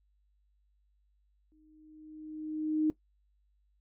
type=tone with exponential growth; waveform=sine; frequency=309.4 Hz; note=D#4; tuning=10 cents flat; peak=-23 dBFS; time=1.52-2.9 s; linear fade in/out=0 ms; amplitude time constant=300 ms; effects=noise-tail reverb RT60 0.1 s tail -18 dB re dry + added 50 Hz sine -68 dBFS peak until 3.8 s